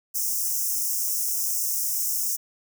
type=high-pass noise; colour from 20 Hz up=white; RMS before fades=-26 dBFS; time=0.14-2.37 s; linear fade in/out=20 ms; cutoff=5300 Hz; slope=96 dB/octave; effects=none